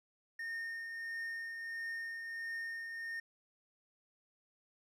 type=tone with tremolo; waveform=triangle; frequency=1832 Hz; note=A#6; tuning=31 cents flat; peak=-36 dBFS; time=0.39-3.2 s; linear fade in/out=5 ms; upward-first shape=triangle; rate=1.5 Hz; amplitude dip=40%; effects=none